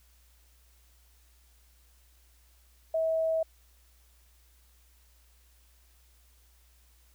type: tone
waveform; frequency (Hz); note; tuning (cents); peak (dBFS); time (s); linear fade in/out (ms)
sine; 646; E5; -35; -25; 2.94-3.43; 5
effects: added 60 Hz sine -60 dBFS peak until 7.14 s + white hiss -66 dBFS RMS until 7.14 s